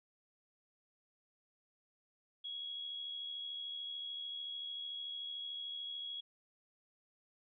sine tone with amplitude modulation, 3326 Hz, G#7, 2 cents sharp, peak -39 dBFS, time 2.44-6.21 s, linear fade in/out 10 ms, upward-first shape sine, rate 73.5 Hz, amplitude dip 40%, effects none

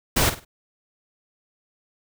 pink noise with echo, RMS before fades -19 dBFS, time 0.16-0.3 s, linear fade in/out 10 ms, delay 50 ms, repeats 3, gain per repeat -11 dB, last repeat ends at 0.45 s, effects none

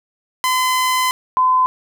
sawtooth / sine tone pair in turn, 1021 / 1021 Hz, C6 / C6, -43 / -43 cents, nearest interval unison, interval 0 cents, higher neither, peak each -11 dBFS, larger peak neither, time 0.44-1.11 / 1.37-1.66 s, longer first, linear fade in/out 0 ms, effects none

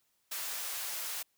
white high-pass noise, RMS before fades -38 dBFS, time 0.31-1.23 s, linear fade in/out 10 ms, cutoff 640 Hz, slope 12 dB/octave, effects white hiss -75 dBFS RMS until 1.37 s

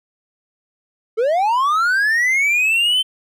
triangle linear sweep, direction up, 422.1 to 3105 Hz, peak -12 dBFS, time 1.17-3.03 s, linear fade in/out 20 ms, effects none

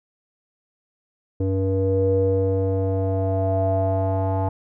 square tone with low-pass filter sweep, 95.7 Hz, G2, 41 cents flat, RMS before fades -21 dBFS, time 1.4-4.49 s, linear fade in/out 5 ms, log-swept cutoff 410 to 800 Hz, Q 7.7, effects none

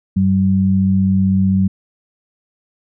sine tone pair together, 95.38 / 191 Hz, G2 / G3, -47 / -45 cents, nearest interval octave, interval 1202 cents, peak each -17 / -12 dBFS, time 0.16-1.68 s, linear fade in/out 10 ms, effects none

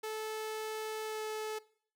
sawtooth tone with pitch glide, 435.4 to 432.6 Hz, A4 to A4, -18 to -29 cents, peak -33 dBFS, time 0.03-1.59 s, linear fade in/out 10 ms, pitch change -11 cents, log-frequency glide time 1.04-1.22 s, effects noise-tail reverb RT60 0.6 s tail -20 dB re dry

